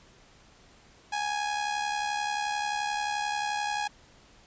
sawtooth tone with amplitude modulation, 830.6 Hz, G#5, in tune, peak -22 dBFS, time 1.12-3.88 s, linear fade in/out 10 ms, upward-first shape sine, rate 71.4 Hz, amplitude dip 55%, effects pink hiss -57 dBFS RMS until 4.46 s + resampled to 16000 Hz

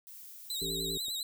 violet noise, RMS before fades -49 dBFS, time 0.07-0.65 s, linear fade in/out 0 ms
sawtooth tone with vibrato, 3896 Hz, B7, 24 cents flat, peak -31 dBFS, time 0.5-1.23 s, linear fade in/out 2 ms, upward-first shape sine, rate 10 Hz, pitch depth 74 cents each way
harmonic tone, 55.2 Hz, A1, 6 cents sharp, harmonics 1 / 3 / 5 / 7 / 8, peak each -45 / -42 / -44 / -40 / -45 dBFS, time 0.61-0.98 s, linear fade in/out 10 ms
click, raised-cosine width 2 ms, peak -39 dBFS, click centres 1.083 s
effects none

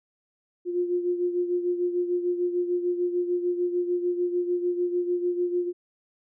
sine beating tone pair, 352.9 / 359.6 Hz, F4 / F#4, +18 / -49 cents, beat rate 6.7 Hz, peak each -24 / -31 dBFS, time 0.65-5.73 s, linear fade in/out 50 ms, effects none

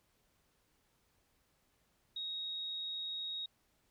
sine tone, 3768 Hz, A#7, 18 cents sharp, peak -38 dBFS, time 2.16-3.46 s, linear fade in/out 5 ms, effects pink hiss -75 dBFS RMS until 3.9 s

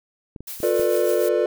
clicks, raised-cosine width 3 ms, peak -23 dBFS, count 4, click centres 0.362 / 0.406 / 0.603 / 0.796 s
blue noise with tremolo, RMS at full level -32 dBFS, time 0.47-1.29 s, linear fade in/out 5 ms, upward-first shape triangle, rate 6.7 Hz, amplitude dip 55%
triangle chord, B half-diminished seventh, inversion second, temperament just, 355.6 / 444.5 / 493.9 / 592.7 Hz, F4 / A4 / B4 / D5, +31 / +18 / 0 / +16 cents, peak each -21 dBFS, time 0.63-1.46 s, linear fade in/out 2 ms
effects none

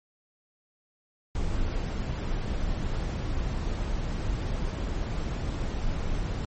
brown noise, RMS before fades -29 dBFS, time 1.35-6.45 s, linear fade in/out 2 ms, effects MP3 32 kbps

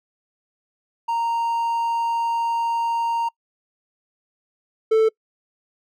triangle tone pair in turn, 928 / 441.6 Hz, A#5 / A4, -8 / +6 cents, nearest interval octave + minor second, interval 1286 cents, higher first, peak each -18 / -11 dBFS, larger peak second, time 1.08-3.29 / 4.91-5.09 s, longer first, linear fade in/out 10 ms, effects noise-tail reverb RT60 0.1 s tail -26 dB re dry

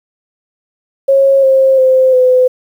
sine tone with pitch steps, 545 / 532.2 / 519.8 / 507.6 Hz, C#5 / C5 / C5 / B4, -29 / +29 / -11 / +47 cents, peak -5 dBFS, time 1.08-2.48 s, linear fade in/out 10 ms, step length 350 ms, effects 7-bit

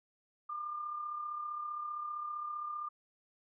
sine tone with amplitude modulation, 1200 Hz, D6, 37 cents sharp, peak -35 dBFS, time 0.49-2.89 s, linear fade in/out 10 ms, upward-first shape sine, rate 35.3 Hz, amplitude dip 45%, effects none

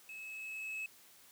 triangle tone with level ramp, 2584 Hz, E7, 35 cents flat, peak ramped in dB -44 to -36 dBFS, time 0.09-0.86 s, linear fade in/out 2 ms, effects white hiss -61 dBFS RMS until 1.31 s + high-pass 80 Hz 12 dB/octave

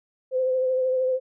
sine tone with vibrato, 515 Hz, C5, 28 cents flat, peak -20 dBFS, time 0.31-1.2 s, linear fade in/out 50 ms, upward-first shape triangle, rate 13 Hz, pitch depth 29 cents each way, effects none

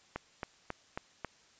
click train, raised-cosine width 0.5 ms, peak -21 dBFS, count 5, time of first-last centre 0.16-1.247 s, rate 3.68 Hz, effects white hiss -63 dBFS RMS until 1.59 s + resampled to 16000 Hz

